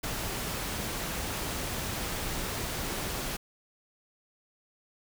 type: noise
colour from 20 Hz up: pink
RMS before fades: -34 dBFS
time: 0.03-3.37 s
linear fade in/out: 10 ms
effects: none